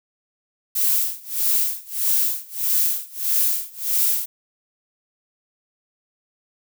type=noise with tremolo; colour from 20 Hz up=violet; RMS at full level=-18 dBFS; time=0.75-4.26 s; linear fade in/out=10 ms; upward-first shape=sine; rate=1.6 Hz; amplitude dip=95%; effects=none